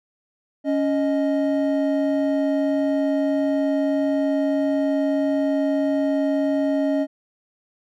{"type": "tone pair together", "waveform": "triangle", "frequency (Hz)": [279.3, 622.3], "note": ["C#4", "D#5"], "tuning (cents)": [13, 0], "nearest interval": "octave + major second", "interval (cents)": 1387, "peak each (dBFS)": [-18, -21], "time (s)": [0.64, 7.07], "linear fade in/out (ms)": 50, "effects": []}